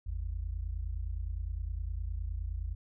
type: tone pair together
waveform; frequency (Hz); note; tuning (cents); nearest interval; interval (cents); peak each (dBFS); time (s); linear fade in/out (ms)
sine; 50.49 / 80.2; G#1 / E2; -48 / -47; minor sixth; 801; -35 / -37; 0.06-2.75; 10
effects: none